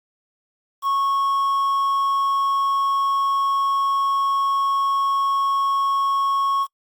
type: tone with quantisation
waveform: triangle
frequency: 1100 Hz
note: C#6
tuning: 14 cents flat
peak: -16 dBFS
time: 0.82-6.67 s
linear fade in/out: 50 ms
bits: 7
effects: noise-tail reverb RT60 0.1 s tail -26 dB re dry + Opus 48 kbps